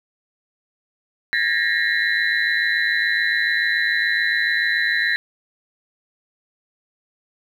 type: tone cluster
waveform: sine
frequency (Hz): 1630 / 1792 / 1899 / 2129 / 3989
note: G#6 / A6 / A#6 / C7 / B7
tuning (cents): -33 / +31 / +32 / +30 / +17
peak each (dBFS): -25 / -22 / -21 / -29 / -27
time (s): 1.33-5.16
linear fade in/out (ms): 0
effects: 8-bit